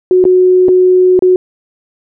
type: tone with dropouts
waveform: sine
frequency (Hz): 367.1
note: F#4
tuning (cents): -14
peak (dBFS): -4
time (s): 0.11-1.36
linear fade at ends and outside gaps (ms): 1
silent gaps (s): 0.241-0.252 / 0.684-0.689 / 1.192-1.223
effects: none